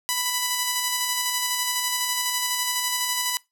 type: tone with tremolo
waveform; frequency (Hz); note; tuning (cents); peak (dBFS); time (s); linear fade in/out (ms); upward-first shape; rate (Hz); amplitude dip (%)
5% pulse; 991; B5; +6; -10; 0.09-3.37; 0; square; 12; 25
effects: noise-tail reverb RT60 0.2 s tail -22 dB re dry